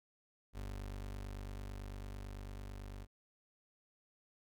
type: tone with level ramp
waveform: 30% pulse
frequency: 49 Hz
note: G1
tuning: in tune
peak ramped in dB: -39 to -43 dBFS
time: 0.53-3.07 s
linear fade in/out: 50 ms
effects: none